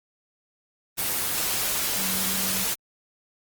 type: tone in noise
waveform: sine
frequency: 189.2 Hz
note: F#3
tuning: 39 cents sharp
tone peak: -34 dBFS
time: 1.96-2.65 s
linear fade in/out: 20 ms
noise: white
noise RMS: -26 dBFS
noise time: 0.97-2.75 s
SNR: -11 dB
effects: Opus 24 kbps